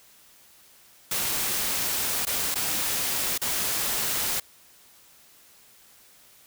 white noise with dropouts, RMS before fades -27 dBFS, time 1.11-4.4 s, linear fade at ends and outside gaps 5 ms, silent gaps 2.253-2.268 / 2.544-2.555 / 3.378-3.415 s, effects white hiss -55 dBFS RMS until 6.46 s

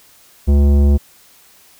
triangle tone with tanh clipping, 71.2 Hz, C#2, 47 cents sharp, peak -10 dBFS, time 0.47-0.98 s, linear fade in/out 20 ms, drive 18 dB, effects white hiss -48 dBFS RMS until 1.79 s

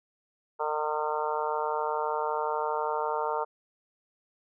harmonic tone, 152.1 Hz, D#3, 39 cents flat, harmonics 3 / 4 / 5 / 6 / 7 / 8 / 9, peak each -33 / -35 / -37 / -31 / -38 / -37 / -39 dBFS, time 0.59-3.45 s, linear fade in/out 20 ms, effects none

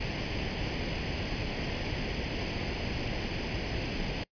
pink noise with comb filter, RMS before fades -33 dBFS, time 0-4.24 s, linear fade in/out 10 ms, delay 0.39 ms, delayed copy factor +0.65, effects noise-tail reverb RT60 0.1 s tail -24 dB re dry + resampled to 11025 Hz

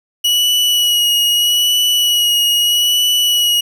40% pulse tone with vibrato, 2921 Hz, F#7, 23 cents flat, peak -10 dBFS, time 0.24-3.61 s, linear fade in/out 10 ms, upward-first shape sine, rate 0.79 Hz, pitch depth 24 cents each way, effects none

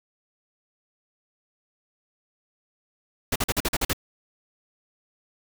pink noise bursts, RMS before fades -24 dBFS, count 8, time 3.32-3.932 s, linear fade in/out 5 ms, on 38 ms, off 44 ms, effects none

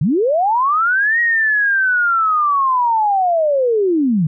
sine linear two-way sweep, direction up then down, 123.2 to 1901 to 144.6 Hz, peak -12 dBFS, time 0.01-4.27 s, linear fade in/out 5 ms, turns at 1.2 s, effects none

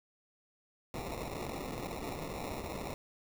white noise with sample-and-hold, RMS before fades -40 dBFS, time 0.94-2.94 s, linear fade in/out 0 ms, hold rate 1575 Hz, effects none

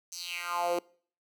10% pulse tone with high-pass filter sweep, 174.61 Hz, F3, in tune, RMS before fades -33 dBFS, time 0.12-0.79 s, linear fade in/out 2 ms, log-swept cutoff 6300 to 380 Hz, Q 4.1, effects noise-tail reverb RT60 0.5 s tail -24 dB re dry

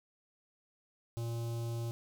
square tone with notch filter, 116.54 Hz, A#2, in tune, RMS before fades -37 dBFS, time 1.17-1.91 s, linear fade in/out 0 ms, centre 1800 Hz, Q 0.59, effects none

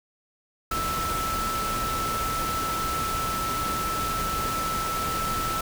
sine tone in noise, 1318.5 Hz, E6, in tune, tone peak -27 dBFS, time 0.71-5.61 s, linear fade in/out 5 ms, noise pink, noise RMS -31 dBFS, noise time 0.71-5.61 s, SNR +1 dB, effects none

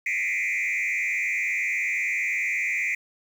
sine tone with frequency modulation, 2217 Hz, C#7, in tune, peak -21 dBFS, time 0.06-2.95 s, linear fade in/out 5 ms, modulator 91.6 Hz, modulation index 2.8, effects tanh soft clip ceiling -22 dBFS + 8-bit

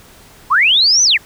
sine linear two-way sweep, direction up then down, 932.3 to 6180 to 1589 Hz, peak -8 dBFS, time 0.5-1.18 s, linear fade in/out 20 ms, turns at 1.03 s, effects pink hiss -43 dBFS RMS until 1.25 s

